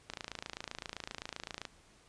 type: click train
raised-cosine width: 0.2 ms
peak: -22 dBFS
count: 44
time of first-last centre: 0.1-1.652 s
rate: 27.7 Hz
effects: pink hiss -63 dBFS RMS until 2.08 s + resampled to 22050 Hz